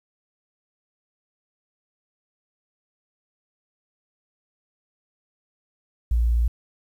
sine tone, 58.27 Hz, A#1, in tune, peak -17 dBFS, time 6.11-6.48 s, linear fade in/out 5 ms, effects 9-bit

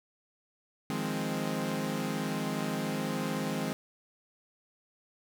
sawtooth chord, F minor seventh, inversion third, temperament equal, 155.56 / 174.61 / 207.7 / 261.6 Hz, Eb3 / F3 / Ab3 / C4, 0 / 0 / 0 / 0 cents, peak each -33 / -35 / -31 / -32 dBFS, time 0.9-3.73 s, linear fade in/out 0 ms, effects none

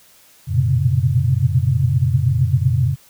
sine tone cluster, 90.7 / 113.9 / 124 / 131.2 / 139.4 Hz, F#2 / A#2 / B2 / C3 / C#3, -34 / -40 / +7 / +5 / +10 cents, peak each -20 dBFS, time 0.47-2.96 s, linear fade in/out 50 ms, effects white hiss -50 dBFS RMS until 3.09 s

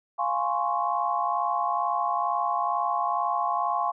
sine chord, Db major seventh, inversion first, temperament equal, 698.5 / 830.6 / 1046.5 / 1108.7 Hz, F5 / Ab5 / C6 / Db6, 0 / 0 / 0 / 0 cents, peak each -29 dBFS, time 0.18-3.92 s, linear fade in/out 20 ms, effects none

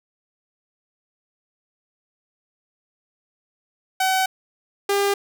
sawtooth tone pair in turn, 757 / 401 Hz, F#5 / G4, +39 / +39 cents, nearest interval major seventh, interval 1100 cents, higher first, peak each -14 / -14 dBFS, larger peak neither, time 4-4.26 / 4.89-5.14 s, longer first, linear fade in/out 5 ms, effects none

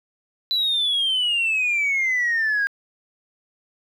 sine exponential sweep, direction down, 4004 to 1610 Hz, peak -17 dBFS, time 0.51-2.67 s, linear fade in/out 0 ms, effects tanh soft clip ceiling -16 dBFS + 9-bit

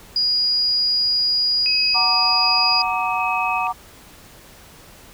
sine tone, 4886 Hz, D#8, 32 cents flat, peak -16 dBFS, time 0.16-2.82 s, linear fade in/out 2 ms
sine tone with tremolo, 2549 Hz, D#7, 41 cents sharp, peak -23 dBFS, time 1.66-3.67 s, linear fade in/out 0 ms, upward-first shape square, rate 1.3 Hz, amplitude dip 25%
sine chord, Gb augmented, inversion none, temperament equal, 740 / 932.3 / 1174.7 Hz, Gb5 / Bb5 / D6, 0 / 0 / 0 cents, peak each -24 dBFS, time 1.94-3.73 s, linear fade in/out 20 ms
effects pink hiss -45 dBFS RMS until 5.13 s

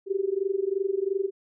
sine tone with amplitude modulation, 390 Hz, G4, 9 cents flat, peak -20 dBFS, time 0.06-1.31 s, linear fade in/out 50 ms, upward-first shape sine, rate 22.9 Hz, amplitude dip 90%, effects none

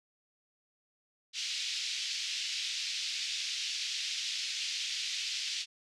white band-pass noise, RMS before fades -36 dBFS, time 1.33-5.66 s, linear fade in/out 50 ms, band 2500 to 5400 Hz, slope 24 dB/octave, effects low-pass 10000 Hz 12 dB/octave

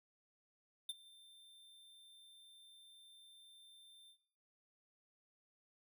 square tone with ADSR envelope, 3578 Hz, A7, 28 cents sharp, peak -38 dBFS, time 0.89-4.18 s, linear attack 4 ms, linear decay 30 ms, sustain -22 dB, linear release 89 ms, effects noise-tail reverb RT60 0.9 s tail -18 dB re dry

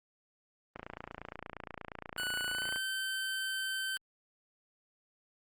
click train, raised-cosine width 0.5 ms, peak -26 dBFS, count 58, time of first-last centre 0.76-2.76 s, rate 28.5 Hz
25% pulse tone with pitch glide, 1480 to 1544.6 Hz, F#6 to G6, 0 to -26 cents, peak -30 dBFS, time 2.18-3.97 s, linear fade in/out 0 ms, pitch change +74 cents, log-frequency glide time 2.49-2.75 s
effects Opus 24 kbps

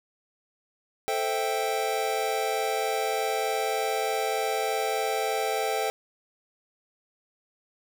square chord, A minor seventh, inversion none, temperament equal, 440 / 523.3 / 659.3 / 784 Hz, A4 / C5 / E5 / G5, 0 / 0 / 0 / 0 cents, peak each -31 / -34 / -34 / -30 dBFS, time 1.08-5.9 s, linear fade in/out 0 ms, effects none

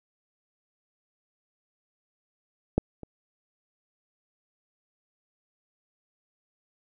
clicks, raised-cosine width 2 ms, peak -8 / -26 dBFS, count 2, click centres 2.78 / 3.033 s, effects none

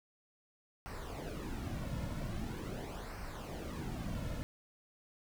brown noise with flanger, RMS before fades -41 dBFS, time 0.86-4.43 s, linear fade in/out 0 ms, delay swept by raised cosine 0.28 to 2.58 ms, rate 0.43 Hz, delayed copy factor -0.65, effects none

